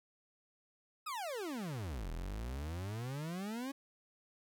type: exponential two-way sweep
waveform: 40% pulse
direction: down then up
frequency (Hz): 1313 to 39.15 to 281.5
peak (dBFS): -38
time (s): 1.06-3.72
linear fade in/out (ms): 10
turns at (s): 2.11
effects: none